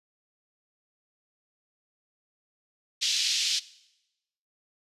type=band-pass noise; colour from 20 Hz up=white; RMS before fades=-27 dBFS; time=3.01-3.6 s; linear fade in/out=20 ms; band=2900 to 5500 Hz; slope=24 dB/octave; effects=noise-tail reverb RT60 0.9 s tail -19 dB re dry + resampled to 32000 Hz